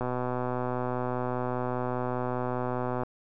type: click train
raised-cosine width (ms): 1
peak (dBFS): -17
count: 379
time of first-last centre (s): 0.01-3.034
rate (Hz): 125
effects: none